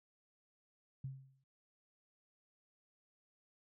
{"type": "tone with exponential decay", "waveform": "sine", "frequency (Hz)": 133.8, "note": "C3", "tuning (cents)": 39, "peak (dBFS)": -38, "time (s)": [1.04, 1.44], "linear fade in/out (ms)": 5, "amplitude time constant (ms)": 86, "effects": []}